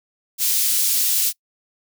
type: high-pass noise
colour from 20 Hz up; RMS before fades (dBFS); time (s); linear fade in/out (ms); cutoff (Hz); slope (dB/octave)
white; -19; 0.38-1.33; 50; 4100; 12
effects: noise-tail reverb RT60 0.1 s tail -24 dB re dry